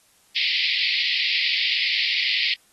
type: band-pass noise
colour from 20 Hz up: pink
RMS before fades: -23 dBFS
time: 0.36-2.54 s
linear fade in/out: 2 ms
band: 2000 to 4900 Hz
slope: 96 dB/octave
effects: white hiss -59 dBFS RMS until 2.72 s + AAC 32 kbps